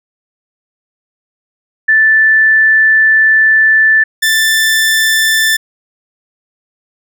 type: tone pair in turn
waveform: sine / sawtooth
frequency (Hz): 1759 / 1767.6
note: A6 / A6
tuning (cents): -1 / +7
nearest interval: unison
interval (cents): 8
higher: second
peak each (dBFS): -5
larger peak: neither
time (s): 1.88-4.04 / 4.22-5.57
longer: first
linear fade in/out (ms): 10
effects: none